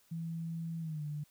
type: tone with pitch glide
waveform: sine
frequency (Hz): 165 to 148.71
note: E3 to D3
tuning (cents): +2 to +22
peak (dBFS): -36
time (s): 0.11-1.24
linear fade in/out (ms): 10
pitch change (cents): -180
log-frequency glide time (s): 0.8-1.03
effects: white hiss -68 dBFS RMS until 1.3 s